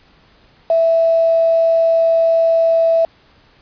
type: tone with quantisation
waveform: sine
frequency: 659.3 Hz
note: E5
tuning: in tune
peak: -10 dBFS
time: 0.7-3.05 s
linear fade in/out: 2 ms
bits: 5
effects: pink hiss -51 dBFS RMS until 3.61 s + resampled to 11025 Hz